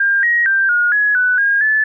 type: tone with pitch steps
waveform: sine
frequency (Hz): 1601 / 1890 / 1576 / 1436 / 1680 / 1491 / 1625 / 1737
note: G6 / A#6 / G6 / F6 / G#6 / F#6 / G#6 / A6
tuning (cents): +36 / +23 / +9 / +48 / +19 / +13 / -38 / -23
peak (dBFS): -11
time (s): 0-1.84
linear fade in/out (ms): 5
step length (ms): 230
effects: none